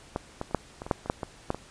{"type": "clicks", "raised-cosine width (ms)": 1, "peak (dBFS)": [-14, -17, -30, -9, -22, -23, -8, -24, -10, -17, -12, -20], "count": 12, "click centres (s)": [0.161, 0.414, 0.511, 0.547, 0.819, 0.865, 0.912, 1.06, 1.099, 1.232, 1.504, 1.546], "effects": ["pink hiss -52 dBFS RMS until 1.7 s", "resampled to 22050 Hz"]}